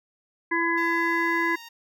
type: harmonic tone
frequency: 335.8 Hz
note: E4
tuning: 32 cents sharp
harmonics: 1 / 3 / 5 / 6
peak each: -27 / -27 / -27 / -27 dBFS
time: 0.51-1.56 s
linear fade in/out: 10 ms
type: tone with pitch glide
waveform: 10% pulse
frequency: 908 to 928.7 Hz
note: A#5 to A#5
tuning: -46 to -7 cents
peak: -33 dBFS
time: 0.77-1.69 s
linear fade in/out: 10 ms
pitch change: +39 cents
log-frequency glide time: 0.92-1.58 s
effects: none